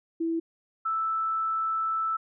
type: tone pair in turn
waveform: sine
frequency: 329.6 / 1318.4 Hz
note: E4 / E6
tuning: 0 / 0 cents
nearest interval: 2 octaves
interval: 2400 cents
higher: second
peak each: -25 dBFS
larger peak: neither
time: 0.2-0.4 / 0.85-2.17 s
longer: second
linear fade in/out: 10 ms
effects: none